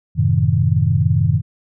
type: chord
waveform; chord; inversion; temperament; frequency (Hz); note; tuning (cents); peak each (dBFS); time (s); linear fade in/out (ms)
sine; F# diminished seventh; none; equal with one note detuned; 92.5 / 110 / 130.81 / 157.01; F#2 / A2 / C3 / Eb3; 0 / 0 / 0 / +16; -18; 0.15-1.42; 50
effects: none